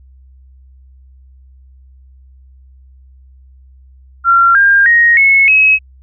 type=tone with pitch steps; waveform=sine; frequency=1372 / 1603.6 / 1874.2 / 2191 / 2560 Hz; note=F6 / G6 / A#6 / C#7 / D#7; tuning=-31 / +39 / +9 / -21 / +49 cents; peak=-5 dBFS; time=4.24-5.79 s; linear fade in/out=50 ms; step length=310 ms; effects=added 65 Hz sine -39 dBFS peak until 6.02 s